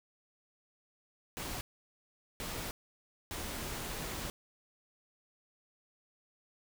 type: noise bursts at uneven times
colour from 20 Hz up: pink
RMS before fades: -40 dBFS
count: 3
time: 1.37-1.61 / 2.4-2.71 / 3.31-4.3 s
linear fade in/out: 0 ms
effects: none